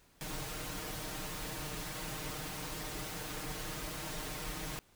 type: noise with comb filter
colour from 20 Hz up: pink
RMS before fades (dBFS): -41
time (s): 0.21-4.79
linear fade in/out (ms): 0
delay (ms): 6.5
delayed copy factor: +0.95
effects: pink hiss -66 dBFS RMS until 4.95 s